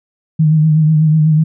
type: tone with vibrato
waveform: sine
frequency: 155.56 Hz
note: D#3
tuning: in tune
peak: -7 dBFS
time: 0.39-1.44 s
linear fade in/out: 10 ms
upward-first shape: triangle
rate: 8.1 Hz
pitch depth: 51 cents each way
effects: none